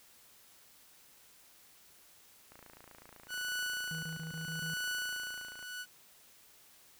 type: click train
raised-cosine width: 0.5 ms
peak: -38 dBFS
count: 88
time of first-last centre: 2.52-5.627 s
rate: 28 Hz
type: tone with tremolo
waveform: sawtooth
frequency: 1480 Hz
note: F#6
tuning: in tune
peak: -30 dBFS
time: 3.28-5.86 s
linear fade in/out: 50 ms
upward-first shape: triangle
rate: 0.77 Hz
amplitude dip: 80%
type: tone bursts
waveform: triangle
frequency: 160.7 Hz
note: E3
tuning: 44 cents flat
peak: -38 dBFS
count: 6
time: 3.91-4.74 s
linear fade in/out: 2 ms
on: 120 ms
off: 22 ms
effects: white hiss -61 dBFS RMS until 6.99 s